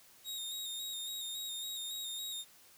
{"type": "tone with vibrato", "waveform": "sawtooth", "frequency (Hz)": 3729, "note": "A#7", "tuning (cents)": 0, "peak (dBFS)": -36, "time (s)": [0.24, 2.45], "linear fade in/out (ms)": 50, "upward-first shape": "square", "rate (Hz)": 3.6, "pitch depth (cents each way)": 31, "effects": ["white hiss -61 dBFS RMS until 2.77 s"]}